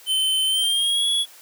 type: tone with pitch glide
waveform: square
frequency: 3071 to 3368 Hz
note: G7 to G#7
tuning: -36 to +24 cents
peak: -19 dBFS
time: 0.06-1.26 s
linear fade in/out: 50 ms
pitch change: +160 cents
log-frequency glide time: 0.46-1.08 s
effects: white hiss -47 dBFS RMS until 1.41 s + high-pass 400 Hz 12 dB/octave